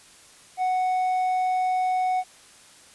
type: tone with hard clipping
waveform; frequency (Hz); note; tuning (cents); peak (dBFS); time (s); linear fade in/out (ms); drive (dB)
sine; 740; F#5; 0; -22; 0.57-2.24; 50; 3
effects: white hiss -51 dBFS RMS until 2.94 s + resampled to 24000 Hz